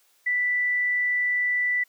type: tone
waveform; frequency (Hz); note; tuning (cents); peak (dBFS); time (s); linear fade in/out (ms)
sine; 1975.5; B6; 0; -21; 0.26-1.84; 10
effects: white hiss -63 dBFS RMS until 1.88 s + high-pass 400 Hz 12 dB/octave